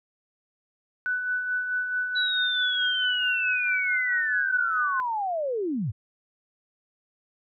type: tone with tremolo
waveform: sine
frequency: 1492 Hz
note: F#6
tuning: 14 cents sharp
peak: -23 dBFS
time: 1.06-5 s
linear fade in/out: 0 ms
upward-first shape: sine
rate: 4.6 Hz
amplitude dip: 45%
type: linear sweep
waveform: sine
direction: down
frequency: 3951 to 86.3 Hz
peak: -25 dBFS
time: 2.15-5.92 s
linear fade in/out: 20 ms
effects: none